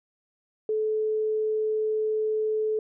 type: tone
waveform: sine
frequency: 432.8 Hz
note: A4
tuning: 29 cents flat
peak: -23 dBFS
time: 0.69-2.79 s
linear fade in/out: 2 ms
effects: none